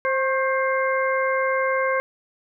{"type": "harmonic tone with a mistuned harmonic", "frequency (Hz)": 527, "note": "C5", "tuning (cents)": 12, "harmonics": [1, 2, 3, 4], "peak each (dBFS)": [-22, -25, -27, -28], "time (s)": [0.05, 2], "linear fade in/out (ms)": 0, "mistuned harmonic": 2, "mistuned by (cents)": 41, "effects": []}